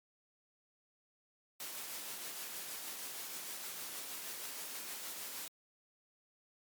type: noise with tremolo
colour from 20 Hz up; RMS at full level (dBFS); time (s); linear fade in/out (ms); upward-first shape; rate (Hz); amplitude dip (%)
white; -43; 1.6-5.48; 2; triangle; 6.4; 30
effects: high-pass 200 Hz 12 dB/octave + MP3 96 kbps